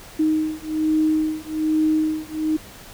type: beating tone pair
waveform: sine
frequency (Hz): 311.1 / 312.3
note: D#4 / D#4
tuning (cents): 0 / +7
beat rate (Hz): 1.2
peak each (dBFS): -21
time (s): 0.19-2.57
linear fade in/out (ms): 10
effects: pink hiss -42 dBFS RMS until 2.93 s